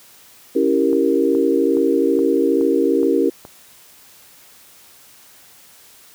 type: chord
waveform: sine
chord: C# diminished seventh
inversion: none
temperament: equal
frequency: 277.2 / 329.6 / 392 / 466.2 Hz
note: C#4 / E4 / G4 / Bb4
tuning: 0 / 0 / 0 / 0 cents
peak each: -19 dBFS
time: 0.55-3.3 s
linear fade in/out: 10 ms
type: click train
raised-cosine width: 1 ms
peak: -22 dBFS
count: 7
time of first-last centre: 0.93-3.451 s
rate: 2.38 Hz
effects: white hiss -47 dBFS RMS until 6.14 s + high-pass 60 Hz 12 dB/octave